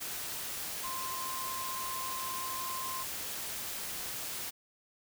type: tone in noise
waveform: sine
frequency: 1046.5 Hz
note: C6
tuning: in tune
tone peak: -38 dBFS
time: 0.83-3.04 s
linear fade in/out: 20 ms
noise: white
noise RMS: -39 dBFS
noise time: 0-4.51 s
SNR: -2 dB
effects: none